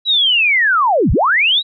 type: linear two-way sweep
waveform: sine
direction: down then up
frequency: 3951 to 30.86 to 3951 Hz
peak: -10 dBFS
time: 0.05-1.63 s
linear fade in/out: 50 ms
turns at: 1.12 s
effects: none